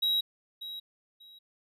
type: tone with echo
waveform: triangle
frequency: 3844 Hz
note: B7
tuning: 48 cents flat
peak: -23 dBFS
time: 0.02-0.21 s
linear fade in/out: 10 ms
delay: 590 ms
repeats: 2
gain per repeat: -13 dB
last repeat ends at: 1.39 s
effects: none